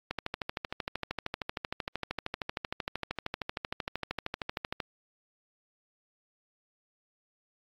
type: click train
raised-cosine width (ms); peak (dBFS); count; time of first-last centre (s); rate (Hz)
0.3; -16; 62; 0.11-4.802; 13
effects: AAC 32 kbps